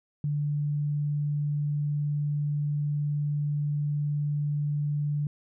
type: tone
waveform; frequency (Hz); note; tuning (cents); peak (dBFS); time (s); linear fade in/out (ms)
sine; 146.83; D3; 0; -25; 0.24-5.27; 2
effects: none